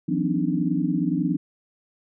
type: tone cluster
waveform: sine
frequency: 165.9 / 182.9 / 252.1 / 282 / 304 Hz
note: E3 / F#3 / B3 / C#4 / D#4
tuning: +11 / -20 / +36 / +30 / -40 cents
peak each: -27 dBFS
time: 0.08-1.37 s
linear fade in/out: 10 ms
effects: none